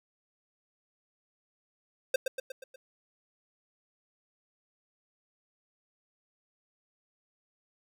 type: tone with echo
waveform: square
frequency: 523.3 Hz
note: C5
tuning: in tune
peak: -23 dBFS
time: 2.14-2.16 s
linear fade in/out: 5 ms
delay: 120 ms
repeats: 5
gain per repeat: -5 dB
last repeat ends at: 2.76 s
effects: none